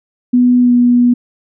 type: tone with pitch glide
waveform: sine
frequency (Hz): 246.9 to 243.4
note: B3 to B3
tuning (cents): 0 to -25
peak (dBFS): -6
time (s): 0.33-1.14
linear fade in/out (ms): 10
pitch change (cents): -25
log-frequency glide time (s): 0.61-0.72
effects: none